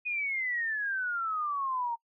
sine exponential sweep, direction down, 2499 to 920 Hz, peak -29 dBFS, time 0.05-1.96 s, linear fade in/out 20 ms, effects noise-tail reverb RT60 0.1 s tail -24 dB re dry

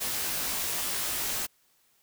white noise with comb filter, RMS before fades -31 dBFS, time 0-1.47 s, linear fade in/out 20 ms, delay 18 ms, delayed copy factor -0.9, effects white hiss -67 dBFS RMS until 2.02 s

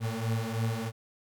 35% pulse beating tone pair, 111.5 / 114.6 Hz, A2 / A#2, +23 / -29 cents, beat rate 3.1 Hz, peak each -30 dBFS, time 0-0.92 s, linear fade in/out 50 ms, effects none

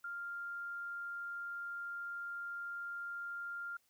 sine tone, 1396.9 Hz, F6, in tune, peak -40 dBFS, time 0.04-3.77 s, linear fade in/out 5 ms, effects white hiss -75 dBFS RMS until 3.89 s

